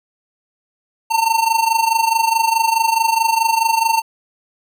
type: tone with amplitude modulation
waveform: square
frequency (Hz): 905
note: A5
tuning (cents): +48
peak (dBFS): -11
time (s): 1.1-4.02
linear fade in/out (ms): 20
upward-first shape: sine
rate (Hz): 24.7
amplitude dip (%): 75
effects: none